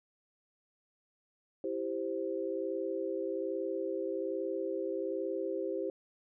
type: chord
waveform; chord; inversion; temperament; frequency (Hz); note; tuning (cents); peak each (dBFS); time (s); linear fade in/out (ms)
sine; C major; first; equal with one note detuned; 330.8 / 392 / 523.3; E4 / G4 / C5; +6 / 0 / 0; -38 / -36 / -37; 1.64-5.9; 2
effects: none